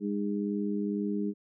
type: harmonic tone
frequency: 102.1 Hz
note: G#2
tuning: 29 cents flat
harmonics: 2 / 3 / 4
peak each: -30 / -34 / -36 dBFS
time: 0-1.34 s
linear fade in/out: 50 ms
effects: none